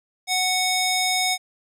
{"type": "tone with band-pass filter", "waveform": "square", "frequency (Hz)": 740, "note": "F#5", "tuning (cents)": 0, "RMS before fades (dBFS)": -22, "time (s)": [0.27, 1.38], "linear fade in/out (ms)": 50, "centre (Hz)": 5300, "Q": 0.72, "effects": []}